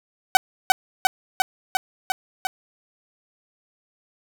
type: tone with echo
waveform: sawtooth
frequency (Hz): 756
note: F#5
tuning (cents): +37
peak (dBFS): -5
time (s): 0.35-0.37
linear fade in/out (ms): 0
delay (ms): 350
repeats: 6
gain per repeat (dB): -2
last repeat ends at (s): 2.47
effects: none